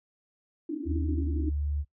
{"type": "band-pass noise", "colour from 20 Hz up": "white", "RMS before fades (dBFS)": -34, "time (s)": [0.69, 1.5], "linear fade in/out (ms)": 5, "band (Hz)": [270, 330], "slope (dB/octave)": 96}
{"type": "tone with pitch glide", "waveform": "sine", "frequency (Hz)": [78.1, 72.87], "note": ["D#2", "D2"], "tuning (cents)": [7, -13], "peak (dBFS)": -27, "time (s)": [0.85, 1.85], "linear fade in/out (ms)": 50, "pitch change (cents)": -120, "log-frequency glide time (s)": [1.1, 1.48]}
{"effects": ["noise-tail reverb RT60 0.1 s tail -20 dB re dry"]}